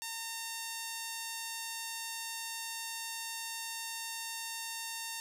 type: tone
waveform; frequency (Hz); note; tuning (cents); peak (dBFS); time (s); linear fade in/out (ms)
5% pulse; 912; A#5; -38; -26; 0.02-5.2; 0
effects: none